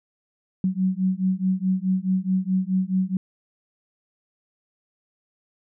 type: beating tone pair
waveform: sine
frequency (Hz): 185 / 189.7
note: F#3 / F#3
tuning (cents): 0 / +43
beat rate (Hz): 4.7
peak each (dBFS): -23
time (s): 0.64-3.17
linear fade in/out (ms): 2
effects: none